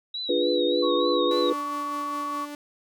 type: tone with vibrato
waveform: sine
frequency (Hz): 3848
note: B7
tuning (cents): -46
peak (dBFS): -29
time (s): 0.14-1.5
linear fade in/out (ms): 5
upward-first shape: triangle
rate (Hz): 3.4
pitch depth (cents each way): 81
type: chord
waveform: sine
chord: D diminished seventh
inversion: none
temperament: equal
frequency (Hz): 293.7 / 349.2 / 415.3 / 493.9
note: D4 / F4 / Ab4 / Cb5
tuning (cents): 0 / 0 / 0 / 0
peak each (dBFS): -28 / -26 / -29 / -24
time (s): 0.29-1.53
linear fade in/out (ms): 5
type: tone with pitch glide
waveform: sine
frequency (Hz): 1108.7 to 1128.7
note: C#6 to C#6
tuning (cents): 0 to +31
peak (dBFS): -28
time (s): 0.82-2.46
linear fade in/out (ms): 20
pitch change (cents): +31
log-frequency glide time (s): 1.38-1.48
type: tone with tremolo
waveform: sawtooth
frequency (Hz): 292.6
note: D4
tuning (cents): -6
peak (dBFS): -29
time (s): 1.31-2.55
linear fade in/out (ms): 2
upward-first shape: sine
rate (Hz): 4.9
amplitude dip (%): 30
effects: none